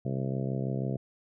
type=harmonic tone; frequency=66.2 Hz; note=C2; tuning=21 cents sharp; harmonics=2 / 3 / 4 / 5 / 6 / 7 / 8 / 9 / 10; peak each=-31 / -35 / -40 / -42 / -40 / -43 / -43 / -47 / -44 dBFS; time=0.05-0.97 s; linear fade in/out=5 ms; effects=none